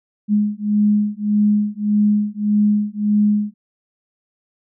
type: beating tone pair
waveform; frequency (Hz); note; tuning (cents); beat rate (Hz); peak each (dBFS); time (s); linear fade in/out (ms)
sine; 207.7 / 209.4; G#3 / G#3; 0 / +15; 1.7; -17; 0.28-3.54; 50
effects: none